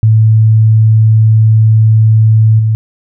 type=tone with level steps; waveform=sine; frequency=110 Hz; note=A2; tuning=in tune; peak=-3 / -7 dBFS; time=0.03-2.75 s; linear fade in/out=0 ms; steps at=2.59 s; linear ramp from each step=5 ms; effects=none

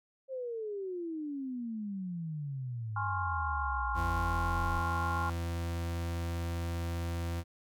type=exponential sweep; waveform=sine; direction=down; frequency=539 to 34 Hz; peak=-35 dBFS; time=0.28-4.83 s; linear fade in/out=50 ms
type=chord; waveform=sine; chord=Db major seventh; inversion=second; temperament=equal with one note detuned; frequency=830.6 / 1046.5 / 1093.5 / 1396.9 Hz; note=Ab5 / C6 / Db6 / F6; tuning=0 / 0 / -24 / 0 cents; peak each=-37 / -38 / -38 / -37 dBFS; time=2.96-5.3 s; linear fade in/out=5 ms
type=tone; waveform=40% pulse; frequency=84.9 Hz; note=F2; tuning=48 cents flat; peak=-32 dBFS; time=3.94-7.44 s; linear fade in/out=50 ms
effects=none

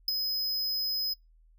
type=tone with ADSR envelope; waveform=square; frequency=5060 Hz; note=D#8; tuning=28 cents sharp; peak=-23 dBFS; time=0.08-1.14 s; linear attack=3 ms; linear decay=16 ms; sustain=-6 dB; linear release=13 ms; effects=noise-tail reverb RT60 0.2 s tail -25 dB re dry + added 40 Hz sine -57 dBFS peak until 1.58 s

